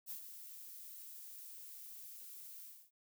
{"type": "noise with ADSR envelope", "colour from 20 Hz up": "violet", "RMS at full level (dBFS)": -44, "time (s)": [0.06, 2.91], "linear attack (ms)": 45, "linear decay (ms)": 94, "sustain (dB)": -8, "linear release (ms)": 280, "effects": []}